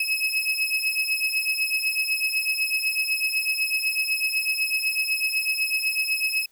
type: beating tone pair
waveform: 35% pulse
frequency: 2566 / 2574 Hz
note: E7 / E7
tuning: -47 / -42 cents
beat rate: 8 Hz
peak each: -24 dBFS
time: 0-6.46 s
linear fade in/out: 5 ms
effects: white hiss -63 dBFS RMS until 6.51 s